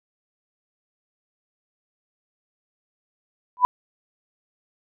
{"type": "tone with exponential growth", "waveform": "sine", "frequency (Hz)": 993, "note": "B5", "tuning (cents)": 9, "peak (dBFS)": -7, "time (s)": [3.57, 3.65], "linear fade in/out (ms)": 0, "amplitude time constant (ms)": 16, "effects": []}